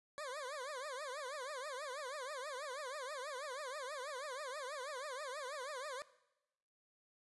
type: tone with vibrato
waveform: 20% pulse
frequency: 552 Hz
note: C#5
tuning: 7 cents flat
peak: -38 dBFS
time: 0.18-6.02 s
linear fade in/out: 0 ms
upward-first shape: triangle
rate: 6.2 Hz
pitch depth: 230 cents each way
effects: noise-tail reverb RT60 0.9 s tail -18 dB re dry + resampled to 24000 Hz